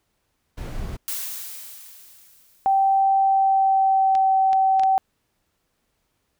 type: noise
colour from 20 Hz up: brown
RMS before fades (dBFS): -30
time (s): 0.57-0.97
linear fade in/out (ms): 10
type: noise with exponential decay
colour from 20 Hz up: blue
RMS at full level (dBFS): -27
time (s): 1.08-3.02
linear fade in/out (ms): 0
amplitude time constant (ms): 420
type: tone with pitch glide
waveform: sine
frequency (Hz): 778 to 767.7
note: G5 to G5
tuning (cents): -13 to -36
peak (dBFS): -15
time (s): 2.66-4.98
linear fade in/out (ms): 0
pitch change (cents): -23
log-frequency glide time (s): 3.18-4.34
type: clicks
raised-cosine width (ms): 0.2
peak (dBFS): -17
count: 4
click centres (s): 4.152 / 4.531 / 4.796 / 4.835
effects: pink hiss -72 dBFS RMS until 6.39 s